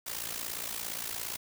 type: noise with amplitude modulation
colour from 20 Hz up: white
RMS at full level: -34 dBFS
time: 0.06-1.37 s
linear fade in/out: 10 ms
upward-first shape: sine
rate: 57.3 Hz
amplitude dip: 75%
effects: none